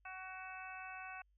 harmonic tone, 374.6 Hz, F#4, 21 cents sharp, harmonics 2 / 3 / 4 / 5 / 6 / 7, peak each -51 / -54 / -51 / -60 / -57 / -52 dBFS, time 0.05-1.22 s, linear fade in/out 5 ms, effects added 50 Hz sine -70 dBFS peak until 1.37 s

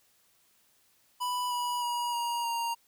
square tone with pitch steps, 989 / 974.8 / 960.8 / 947.1 / 933.5 Hz, B5 / B5 / B5 / A#5 / A#5, +2 / -23 / -48 / +27 / +2 cents, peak -30 dBFS, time 1.2-2.75 s, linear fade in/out 20 ms, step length 310 ms, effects white hiss -67 dBFS RMS until 2.87 s

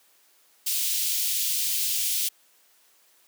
white high-pass noise, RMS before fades -26 dBFS, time 0.66-2.29 s, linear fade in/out 10 ms, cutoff 2800 Hz, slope 24 dB/octave, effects white hiss -61 dBFS RMS until 3.27 s + high-pass 300 Hz 12 dB/octave

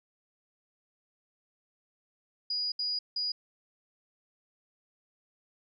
sine tone bursts at uneven times, 4900 Hz, D#8, 27 cents flat, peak -29 dBFS, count 3, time 2.5-2.72 / 2.79-2.99 / 3.16-3.32 s, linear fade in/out 5 ms, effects none

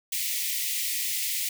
white high-pass noise, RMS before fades -29 dBFS, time 0.12-1.49 s, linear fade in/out 5 ms, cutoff 1900 Hz, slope 96 dB/octave, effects none

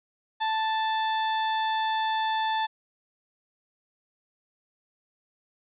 harmonic tone, 880 Hz, A5, in tune, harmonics 1 / 2 / 3 / 4 / 5, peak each -25 / -33 / -43 / -35 / -48 dBFS, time 0.4-2.67 s, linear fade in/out 20 ms, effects none

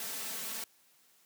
white noise with comb filter, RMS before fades -39 dBFS, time 0-0.64 s, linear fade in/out 2 ms, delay 4.5 ms, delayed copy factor +0.7, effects white hiss -66 dBFS RMS until 1.25 s + high-pass 150 Hz 12 dB/octave

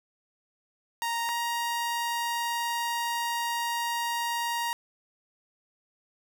sawtooth tone pair in turn, 932.3 / 940.4 Hz, A#5 / A#5, 0 / +15 cents, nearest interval unison, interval 15 cents, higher second, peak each -24 / -24 dBFS, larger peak neither, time 1.02-1.29 / 1.29-4.73 s, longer second, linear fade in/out 0 ms, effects none

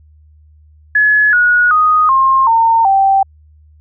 sine tone with pitch steps, 1700 / 1454.5 / 1244.5 / 1064.8 / 911 / 779.5 Hz, G#6 / F#6 / D#6 / C6 / A#5 / G5, +40 / -30 / 0 / +30 / -40 / -10 cents, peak -7 dBFS, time 0.95-3.23 s, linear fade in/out 5 ms, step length 380 ms, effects added 76 Hz sine -42 dBFS peak until 3.8 s

